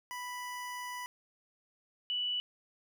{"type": "tone pair in turn", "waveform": ["25% pulse", "sine"], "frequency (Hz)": [987.8, 2960], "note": ["B5", "F#7"], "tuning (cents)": [0, 0], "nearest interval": "octave + perfect fifth", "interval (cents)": 1900, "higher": "second", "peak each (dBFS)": [-35, -31], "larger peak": "second", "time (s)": [[0.11, 1.06], [2.1, 2.4]], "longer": "first", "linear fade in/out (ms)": 0, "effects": []}